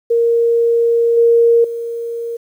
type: tone with level steps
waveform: sine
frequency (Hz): 466.2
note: A#4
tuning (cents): 0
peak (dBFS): -10 / -7 / -20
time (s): 0.1-2.37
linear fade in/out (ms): 10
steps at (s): 1.17 / 1.64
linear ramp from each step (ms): 5
effects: 8-bit